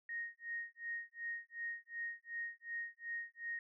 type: tone with tremolo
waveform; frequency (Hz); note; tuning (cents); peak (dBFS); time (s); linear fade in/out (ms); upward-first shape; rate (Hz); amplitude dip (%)
sine; 1864.7; A#6; 0; -38; 0.09-3.59; 2; sine; 2.7; 100
effects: none